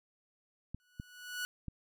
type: clicks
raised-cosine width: 5 ms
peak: -28 dBFS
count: 3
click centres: 0.746 / 0.999 / 1.683 s
type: tone with exponential growth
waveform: sawtooth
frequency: 1472 Hz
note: F#6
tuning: 9 cents flat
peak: -30 dBFS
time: 0.8-1.45 s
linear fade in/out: 0 ms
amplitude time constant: 140 ms
effects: none